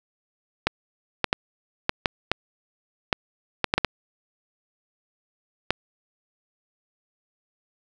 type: clicks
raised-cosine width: 0.3 ms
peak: -3 dBFS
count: 12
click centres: 0.67 / 1.243 / 1.329 / 1.894 / 2.058 / 2.316 / 3.128 / 3.643 / 3.739 / 3.78 / 3.847 / 5.706 s
effects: none